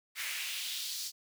pink noise with high-pass filter sweep, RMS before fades -38 dBFS, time 0.15-1.12 s, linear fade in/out 50 ms, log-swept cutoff 1900 to 5000 Hz, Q 2.2, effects none

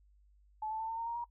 sine tone with pitch steps, 864 / 877.6 / 891.4 / 905.4 / 919.6 / 934.1 / 948.8 Hz, A5 / A5 / A5 / A5 / A#5 / A#5 / A#5, -32 / -5 / +22 / +49 / -24 / +3 / +30 cents, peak -35 dBFS, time 0.62-1.243 s, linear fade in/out 5 ms, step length 89 ms, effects noise-tail reverb RT60 0.1 s tail -21 dB re dry + added 50 Hz sine -62 dBFS peak until 1.3 s

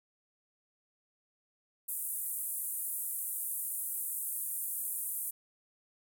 pink band-pass noise, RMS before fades -37 dBFS, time 1.88-5.31 s, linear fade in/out 10 ms, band 8900 to 16000 Hz, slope 48 dB/octave, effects none

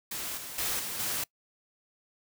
white noise with level steps, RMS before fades -36 / -41 / -31 / -36 / -32 dBFS, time 0.11-1.24 s, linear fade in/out 5 ms, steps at 0.37 / 0.58 / 0.79 / 0.99 s, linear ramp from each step 5 ms, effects noise-tail reverb RT60 0.1 s tail -24 dB re dry

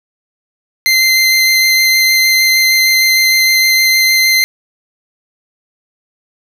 25% pulse tone with vibrato, 2074 Hz, C7, 16 cents flat, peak -4 dBFS, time 0.86-4.44 s, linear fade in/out 0 ms, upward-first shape sine, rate 6.5 Hz, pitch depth 8 cents each way, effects none

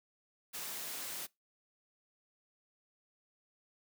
white high-pass noise, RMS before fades -42 dBFS, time 0.53-1.27 s, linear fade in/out 20 ms, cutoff 160 Hz, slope 12 dB/octave, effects noise-tail reverb RT60 0.2 s tail -23 dB re dry

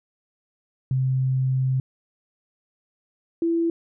sine tone pair in turn, 130.81 / 334.2 Hz, C3 / E4, 0 / +24 cents, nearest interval octave + major third, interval 1624 cents, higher second, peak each -19 dBFS, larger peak neither, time 0.91-1.8 / 3.42-3.7 s, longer first, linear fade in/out 2 ms, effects none

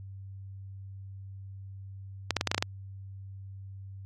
clicks, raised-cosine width 0.2 ms, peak -8 dBFS, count 8, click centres 2.307 / 2.367 / 2.411 / 2.473 / 2.515 / 2.546 / 2.58 / 2.625 s, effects added 97 Hz sine -41 dBFS peak until 4.05 s + AAC 48 kbps

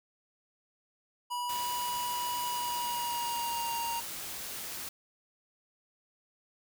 square tone with pitch glide, 975 to 934.7 Hz, B5 to A#5, -23 to +4 cents, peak -33 dBFS, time 1.3-4.01 s, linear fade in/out 20 ms, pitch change -73 cents, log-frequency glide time 2.44-3.72 s
white noise, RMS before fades -40 dBFS, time 1.49-4.89 s, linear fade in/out 5 ms
effects none

